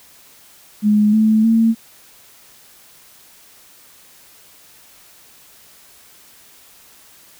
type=tone with pitch steps; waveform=sine; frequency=210 / 217.9 / 226.1 Hz; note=G#3 / A3 / A3; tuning=+19 / -17 / +47 cents; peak=-10 dBFS; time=0.82-1.75 s; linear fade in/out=50 ms; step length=310 ms; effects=white hiss -47 dBFS RMS until 7.39 s